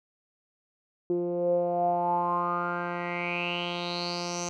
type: tone with low-pass filter sweep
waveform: 10% pulse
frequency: 174.61 Hz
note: F3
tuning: in tune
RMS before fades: -29 dBFS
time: 1.1-4.49 s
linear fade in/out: 0 ms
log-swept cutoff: 370 to 6400 Hz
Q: 7.6
effects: none